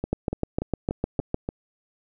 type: two click trains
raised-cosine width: 2 ms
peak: -10 / -14 dBFS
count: 9 / 6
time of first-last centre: 0.13-1.344 / 0.04-1.489 s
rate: 6.59 / 3.45 Hz
effects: none